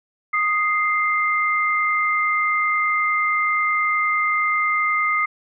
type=tone pair together; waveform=sine; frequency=1242.4 / 2093 Hz; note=D#6 / C7; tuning=-3 / 0 cents; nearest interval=major sixth; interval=903 cents; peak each=-20 dBFS; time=0.33-5.26 s; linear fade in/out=10 ms; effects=none